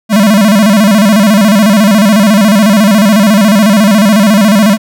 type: tone with vibrato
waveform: square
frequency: 207.7 Hz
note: G#3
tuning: in tune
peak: -4 dBFS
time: 0.09-4.78 s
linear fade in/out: 50 ms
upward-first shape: square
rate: 14 Hz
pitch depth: 110 cents each way
effects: none